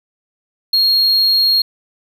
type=tone; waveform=triangle; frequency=4266 Hz; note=C8; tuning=33 cents sharp; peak=-9 dBFS; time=0.73-1.62 s; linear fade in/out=5 ms; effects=none